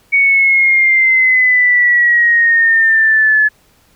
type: exponential sweep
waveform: sine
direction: down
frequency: 2238 to 1713 Hz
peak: -7 dBFS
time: 0.12-3.49 s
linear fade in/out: 20 ms
effects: pink hiss -52 dBFS RMS until 3.95 s